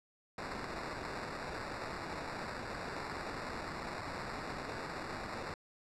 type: noise with sample-and-hold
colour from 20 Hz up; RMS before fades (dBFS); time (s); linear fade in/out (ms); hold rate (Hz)
blue; -42; 0.38-5.54; 2; 3150
effects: low-pass 6000 Hz 12 dB/octave